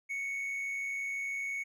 triangle tone with amplitude modulation, 2217 Hz, C#7, in tune, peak -30 dBFS, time 0.09-1.64 s, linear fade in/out 20 ms, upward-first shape sine, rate 100 Hz, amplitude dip 40%, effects none

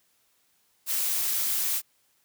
blue noise, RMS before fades -27 dBFS, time 0.86-1.82 s, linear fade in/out 50 ms, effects white hiss -68 dBFS RMS until 2.24 s + high-pass 60 Hz 12 dB/octave

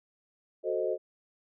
sine chord, F# diminished seventh, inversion none, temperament equal, 370 / 440 / 523.3 / 622.3 Hz, F#4 / A4 / C5 / Eb5, 0 / 0 / 0 / 0 cents, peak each -33 dBFS, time 0.63-0.98 s, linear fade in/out 50 ms, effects none

